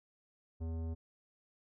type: tone with tanh clipping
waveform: sine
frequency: 81.8 Hz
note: E2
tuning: 13 cents flat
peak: -38 dBFS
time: 0.6-0.95 s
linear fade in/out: 20 ms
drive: 15 dB
effects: none